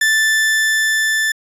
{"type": "tone with level ramp", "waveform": "40% pulse", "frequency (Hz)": 1760, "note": "A6", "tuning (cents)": 0, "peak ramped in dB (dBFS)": [-11, -14], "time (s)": [0.01, 1.32], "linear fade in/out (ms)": 5, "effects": ["resampled to 32000 Hz"]}